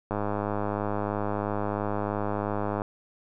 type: click train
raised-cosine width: 1 ms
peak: -15 dBFS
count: 280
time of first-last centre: 0.11-2.819 s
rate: 103 Hz
effects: none